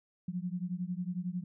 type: beating tone pair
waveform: sine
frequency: 174.61 / 185.61 Hz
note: F3 / F#3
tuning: 0 / +6 cents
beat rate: 11 Hz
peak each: -36 / -37 dBFS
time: 0.28-1.44 s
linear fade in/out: 5 ms
effects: none